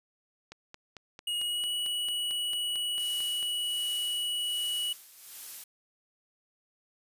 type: click train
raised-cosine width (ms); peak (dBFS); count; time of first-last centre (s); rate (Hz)
0.2; -27; 14; 0.52-3.428; 4.47
type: tone with pitch glide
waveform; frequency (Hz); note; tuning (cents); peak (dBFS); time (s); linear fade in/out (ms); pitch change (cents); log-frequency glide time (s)
square; 2881 to 2933; F#7 to F#7; -47 to -16; -30; 1.27-4.93; 5; +31; 1.38-1.69
type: noise with tremolo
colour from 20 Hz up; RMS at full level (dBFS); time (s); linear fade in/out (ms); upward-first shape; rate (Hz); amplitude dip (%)
blue; -41; 2.99-5.64; 5; sine; 1.3; 70
effects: resampled to 32000 Hz